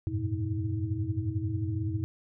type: tone cluster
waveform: sine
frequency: 89.5 / 100.2 / 111.8 / 127.2 / 319 Hz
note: F2 / G2 / A2 / C3 / D#4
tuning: +43 / +38 / +28 / -48 / +43 cents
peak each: -35 / -33 / -33 / -39 / -36 dBFS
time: 0.07-2.04 s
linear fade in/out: 0 ms
effects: none